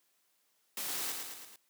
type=noise with echo; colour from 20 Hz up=white; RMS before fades=-38 dBFS; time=0.77-1.12 s; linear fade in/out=2 ms; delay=110 ms; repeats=4; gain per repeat=-4 dB; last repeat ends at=1.56 s; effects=white hiss -74 dBFS RMS until 1.69 s + high-pass 200 Hz 12 dB/octave